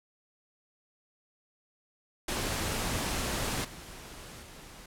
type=noise with level steps; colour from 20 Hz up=pink; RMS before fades=-32 / -46 / -49 dBFS; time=2.28-4.86 s; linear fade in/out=5 ms; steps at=3.64 / 4.42 s; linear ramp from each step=10 ms; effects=low-pass 12000 Hz 12 dB/octave